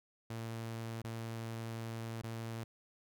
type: tone with dropouts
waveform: sawtooth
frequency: 113.9 Hz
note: A#2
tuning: 40 cents flat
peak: -36 dBFS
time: 0.3-2.64 s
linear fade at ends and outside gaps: 5 ms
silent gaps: 1.019-1.042 / 2.218-2.235 s
effects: none